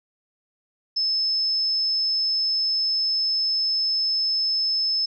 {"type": "tone", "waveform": "sine", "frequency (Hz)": 5230, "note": "E8", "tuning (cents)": -15, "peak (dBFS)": -20, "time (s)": [0.96, 5.06], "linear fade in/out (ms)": 10, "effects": []}